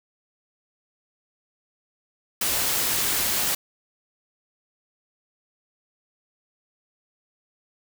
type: noise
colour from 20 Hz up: white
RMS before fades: -24 dBFS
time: 2.41-3.55 s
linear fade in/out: 5 ms
effects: none